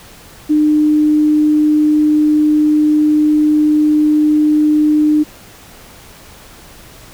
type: tone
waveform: sine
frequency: 302.7 Hz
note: D#4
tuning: 48 cents flat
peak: -8 dBFS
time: 0.49-5.24 s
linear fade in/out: 20 ms
effects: pink hiss -39 dBFS RMS until 7.13 s